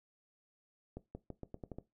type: accelerating click train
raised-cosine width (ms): 2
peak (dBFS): -30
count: 8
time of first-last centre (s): 0.97-1.785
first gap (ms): 180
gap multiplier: 0.85
effects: noise-tail reverb RT60 0.2 s tail -17 dB re dry